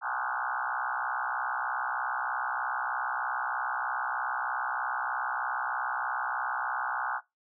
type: tone with frequency modulation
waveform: sine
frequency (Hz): 1163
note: D6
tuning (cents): -17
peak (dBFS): -29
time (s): 0.01-7.21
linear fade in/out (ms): 50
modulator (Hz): 63.2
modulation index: 6.1
effects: noise-tail reverb RT60 0.2 s tail -20 dB re dry